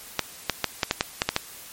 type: clicks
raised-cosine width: 0.2 ms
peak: -3 dBFS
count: 9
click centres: 0.193 / 0.497 / 0.643 / 0.832 / 0.911 / 1.009 / 1.219 / 1.29 / 1.364 s
effects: white hiss -43 dBFS RMS until 1.72 s + MP3 64 kbps